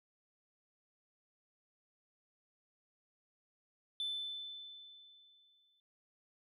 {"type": "tone with exponential decay", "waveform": "sine", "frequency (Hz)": 3520, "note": "A7", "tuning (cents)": 0, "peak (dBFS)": -33, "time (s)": [4, 5.8], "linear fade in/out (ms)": 1, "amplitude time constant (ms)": 390, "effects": ["tanh soft clip ceiling -33 dBFS"]}